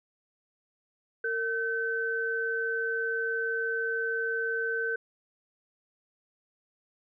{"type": "tone pair together", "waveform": "sine", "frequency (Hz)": [456.5, 1531.7], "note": ["A#4", "G6"], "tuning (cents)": [-36, -41], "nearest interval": "octave + major sixth", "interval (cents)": 2095, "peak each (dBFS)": [-32, -29], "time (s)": [1.24, 4.96], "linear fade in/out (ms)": 5, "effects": []}